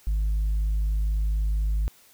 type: tone with tanh clipping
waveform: sine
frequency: 52.1 Hz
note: G#1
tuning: 6 cents sharp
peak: -22 dBFS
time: 0.07-1.88 s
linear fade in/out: 0 ms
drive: 1 dB
effects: white hiss -56 dBFS RMS until 2.13 s